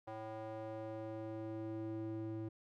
square tone with band-pass filter sweep, 110.1 Hz, A2, 2 cents sharp, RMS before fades -44 dBFS, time 0.07-2.49 s, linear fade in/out 10 ms, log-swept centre 720 to 270 Hz, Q 2, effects none

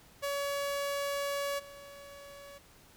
sawtooth tone with level steps, 565 Hz, C#5, 33 cents sharp, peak -28 / -44 dBFS, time 0.22-2.59 s, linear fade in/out 20 ms, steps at 1.58 s, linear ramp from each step 20 ms, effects pink hiss -59 dBFS RMS until 2.96 s

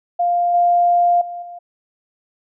sine tone with level steps, 700 Hz, F5, 4 cents sharp, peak -14 / -11 / -26 / -31 dBFS, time 0.19-1.59 s, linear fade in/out 10 ms, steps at 0.54 / 1.21 / 1.42 s, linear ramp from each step 5 ms, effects none

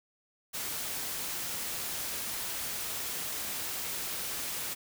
white noise, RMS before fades -36 dBFS, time 0.53-4.75 s, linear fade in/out 20 ms, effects none

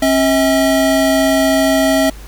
square tone pair together, 270.3 / 643 Hz, C#4 / E5, -44 / -43 cents, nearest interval octave + minor third, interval 1501 cents, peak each -14 dBFS, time 0.02-2.1 s, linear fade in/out 5 ms, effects added 50 Hz sine -31 dBFS peak until 2.27 s + pink hiss -40 dBFS RMS until 2.27 s

